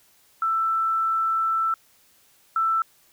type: tone pair in turn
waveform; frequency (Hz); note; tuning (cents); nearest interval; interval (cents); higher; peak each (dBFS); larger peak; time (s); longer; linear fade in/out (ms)
sine; 1328 / 1328; E6 / E6; +12 / +12; unison; 0; neither; -20 / -19; second; 0.42-1.74 / 2.56-2.82; first; 2
effects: white hiss -59 dBFS RMS until 3.12 s